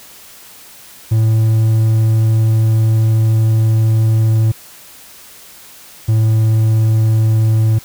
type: tone pair in turn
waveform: triangle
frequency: 110.9 / 110.39 Hz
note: A2 / A2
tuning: +14 / +6 cents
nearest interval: unison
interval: 8 cents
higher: first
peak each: -7 dBFS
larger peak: neither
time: 1.11-4.52 / 6.08-7.79 s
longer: first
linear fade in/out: 10 ms
effects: white hiss -39 dBFS RMS until 7.84 s